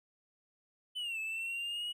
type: exponential two-way sweep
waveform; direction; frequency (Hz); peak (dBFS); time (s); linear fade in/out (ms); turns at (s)
triangle; down then up; 3049 to 2605 to 2923; -34; 0.95-1.93; 20; 1.19
effects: none